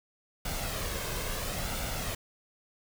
pink noise with flanger, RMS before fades -34 dBFS, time 0.45-2.15 s, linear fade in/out 5 ms, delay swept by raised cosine 1.4 to 1.92 ms, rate 0.74 Hz, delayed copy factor +0.5, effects none

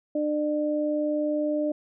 sine tone pair together, 300 / 600 Hz, D4 / D5, +37 / +37 cents, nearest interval octave, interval 1200 cents, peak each -26 dBFS, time 0.15-1.72 s, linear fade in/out 5 ms, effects none

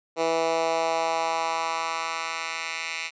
10% pulse tone with high-pass filter sweep, 164 Hz, E3, 9 cents flat, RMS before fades -27 dBFS, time 0.16-3.11 s, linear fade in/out 50 ms, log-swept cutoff 450 to 2200 Hz, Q 1.8, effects resampled to 16000 Hz

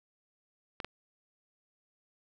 clicks, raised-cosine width 0.3 ms, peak -21 dBFS, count 2, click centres 0.802 / 0.846 s, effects none

